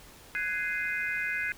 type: chord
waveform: sine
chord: Ab dominant seventh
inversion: third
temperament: just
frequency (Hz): 1495.1 / 1661.2 / 2077 / 2492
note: Gb6 / Ab6 / C7 / Eb7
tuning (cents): +18 / 0 / -13 / +2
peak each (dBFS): -35 / -34 / -33 / -36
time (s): 0.35-1.52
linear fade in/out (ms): 0
effects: pink hiss -52 dBFS RMS until 1.57 s